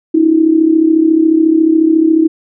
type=tone with amplitude modulation; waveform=sine; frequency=321 Hz; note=E4; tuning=46 cents flat; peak=-3 dBFS; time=0.14-2.28 s; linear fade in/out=10 ms; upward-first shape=sine; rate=34.1 Hz; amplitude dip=70%; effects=none